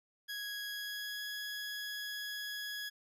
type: tone with pitch glide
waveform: 20% pulse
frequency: 1661.2 to 1673.7 Hz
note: G#6 to G#6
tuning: 0 to +13 cents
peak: -34 dBFS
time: 0.28-2.9 s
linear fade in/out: 20 ms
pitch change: +13 cents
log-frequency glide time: 0.68-1.24 s
effects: none